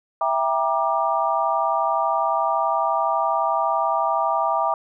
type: chord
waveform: sine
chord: E half-diminished seventh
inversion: none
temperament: just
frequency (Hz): 659.3 / 791.1 / 949.3 / 1186.7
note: E5 / G5 / Bb5 / D6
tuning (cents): 0 / +16 / +31 / +18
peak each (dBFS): -24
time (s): 0.21-4.74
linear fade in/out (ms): 2
effects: none